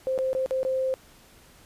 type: tone with dropouts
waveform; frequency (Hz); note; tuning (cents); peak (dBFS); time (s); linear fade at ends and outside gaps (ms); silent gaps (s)
sine; 523.3; C5; 0; -23; 0.07-0.94; 0; 0.178-0.188 / 0.331-0.35 / 0.461-0.509 / 0.631-0.65
effects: pink hiss -54 dBFS RMS until 1.65 s + resampled to 32000 Hz